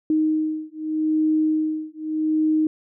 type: beating tone pair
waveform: sine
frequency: 311.1 / 311.92 Hz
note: D#4 / D#4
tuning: 0 / +4 cents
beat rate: 0.82 Hz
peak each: -22 dBFS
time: 0.1-2.67 s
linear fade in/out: 2 ms
effects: none